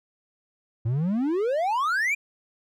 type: exponential sweep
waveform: triangle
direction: up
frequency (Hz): 107.5 to 2450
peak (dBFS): -20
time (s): 0.85-2.15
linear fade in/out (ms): 10
effects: none